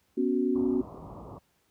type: chord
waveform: sine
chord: B suspended second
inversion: none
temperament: equal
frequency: 246.9 / 277.2 / 370 Hz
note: B3 / C#4 / F#4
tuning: 0 / 0 / 0 cents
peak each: -28 dBFS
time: 0.17-0.82 s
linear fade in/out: 10 ms
type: low-pass noise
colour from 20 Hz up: pink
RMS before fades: -43 dBFS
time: 0.55-1.39 s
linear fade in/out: 10 ms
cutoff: 1200 Hz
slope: 96 dB/octave
effects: pink hiss -70 dBFS RMS until 1.7 s + high-pass 60 Hz 12 dB/octave